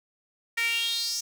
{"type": "tone with high-pass filter sweep", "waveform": "sawtooth", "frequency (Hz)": 462.6, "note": "A#4", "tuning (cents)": -13, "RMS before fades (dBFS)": -28, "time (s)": [0.57, 1.21], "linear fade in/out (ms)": 10, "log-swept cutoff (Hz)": [2000, 6000], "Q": 6.2, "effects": []}